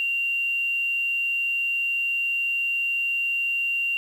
sine tone with quantisation, 2766 Hz, F7, 17 cents flat, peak -22 dBFS, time 0-3.97 s, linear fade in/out 0 ms, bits 8, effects none

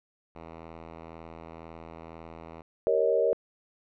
5% pulse tone, 82 Hz, E2, 9 cents flat, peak -31 dBFS, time 0.35-2.62 s, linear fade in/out 5 ms
sine chord, Eb dominant seventh, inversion first, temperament equal with one note detuned, 392 / 466.2 / 554.4 / 627.3 Hz, G4 / Bb4 / Db5 / Eb5, 0 / 0 / 0 / +14 cents, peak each -31 / -25 / -27 / -28 dBFS, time 2.87-3.33 s, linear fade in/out 0 ms
effects low-pass 2000 Hz 12 dB/octave

